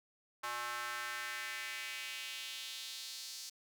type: tone with high-pass filter sweep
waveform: square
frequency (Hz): 120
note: B2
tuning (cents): -49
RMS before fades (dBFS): -43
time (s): 0.43-3.5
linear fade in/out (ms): 10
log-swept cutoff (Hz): 1100 to 5100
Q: 2.2
effects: none